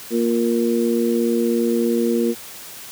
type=harmonic tone; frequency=117 Hz; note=A#2; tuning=7 cents sharp; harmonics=2 / 3 / 4; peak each=-19 / -21 / -22 dBFS; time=0.1-2.35 s; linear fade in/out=50 ms; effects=white hiss -37 dBFS RMS until 2.91 s + high-pass 60 Hz 12 dB/octave